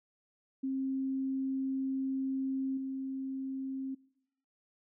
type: tone with level steps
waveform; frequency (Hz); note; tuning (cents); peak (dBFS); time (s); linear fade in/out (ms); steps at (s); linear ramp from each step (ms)
sine; 266.6; C4; +33; -31 / -35; 0.63-3.95; 10; 2.77; 5
effects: noise-tail reverb RT60 0.9 s tail -24 dB re dry